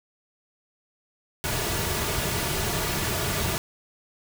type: noise with comb filter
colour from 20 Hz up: pink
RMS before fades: -27 dBFS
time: 1.44-3.58 s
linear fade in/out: 0 ms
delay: 3.8 ms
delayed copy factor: -0.5
effects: none